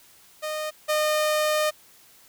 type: tone pair in turn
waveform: sawtooth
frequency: 615 / 610.8 Hz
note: D#5 / D#5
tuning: -20 / -32 cents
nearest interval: unison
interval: 12 cents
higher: first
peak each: -24 / -17 dBFS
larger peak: second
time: 0.42-0.71 / 0.88-1.71 s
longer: second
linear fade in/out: 20 ms
effects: white hiss -54 dBFS RMS until 2.28 s